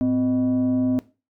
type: tone with frequency modulation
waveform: sine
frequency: 256.4 Hz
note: C4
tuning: 35 cents flat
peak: -17 dBFS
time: 0.01-0.99 s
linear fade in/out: 0 ms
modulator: 364 Hz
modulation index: 0.42
effects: noise-tail reverb RT60 0.3 s tail -18 dB re dry + tanh soft clip ceiling -13 dBFS